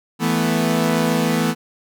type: chord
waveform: sawtooth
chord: E suspended fourth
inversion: none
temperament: equal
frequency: 164.81 / 220 / 246.9 Hz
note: E3 / A3 / B3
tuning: 0 / 0 / 0 cents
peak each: -17 dBFS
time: 0.19-1.55 s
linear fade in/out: 50 ms
effects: none